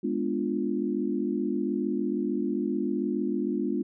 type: chord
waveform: sine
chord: G# diminished seventh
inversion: none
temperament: equal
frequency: 207.7 / 246.9 / 293.7 / 349.2 Hz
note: G#3 / B3 / D4 / F4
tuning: 0 / 0 / 0 / 0 cents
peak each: -31 dBFS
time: 0.03-3.83 s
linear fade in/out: 10 ms
effects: none